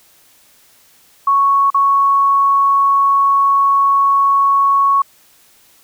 sine tone with dropouts, 1108.7 Hz, C#6, in tune, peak -9 dBFS, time 1.27-5.02 s, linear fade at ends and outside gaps 5 ms, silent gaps 1.703-1.744 s, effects white hiss -50 dBFS RMS until 5.83 s

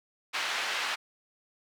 pink band-pass noise, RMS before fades -32 dBFS, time 0.33-0.96 s, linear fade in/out 20 ms, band 1200 to 3900 Hz, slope 12 dB/octave, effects none

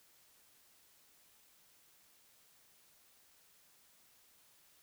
silence, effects white hiss -67 dBFS RMS until 4.82 s

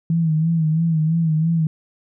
sine tone with vibrato, 161.1 Hz, E3, 39 cents flat, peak -15 dBFS, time 0.1-1.67 s, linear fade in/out 2 ms, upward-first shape sine, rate 3 Hz, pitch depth 67 cents each way, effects none

